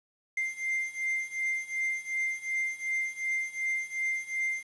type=beating tone pair; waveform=triangle; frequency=2093 / 2095.7 Hz; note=C7 / C7; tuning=0 / +2 cents; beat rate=2.7 Hz; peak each=-32 / -30 dBFS; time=0.37-4.63 s; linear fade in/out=5 ms; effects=resampled to 24000 Hz + 9-bit